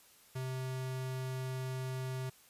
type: tone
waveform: square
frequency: 129.9 Hz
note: C3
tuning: 12 cents flat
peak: -37 dBFS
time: 0.35-2.3 s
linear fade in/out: 10 ms
effects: white hiss -62 dBFS RMS until 2.49 s + resampled to 32000 Hz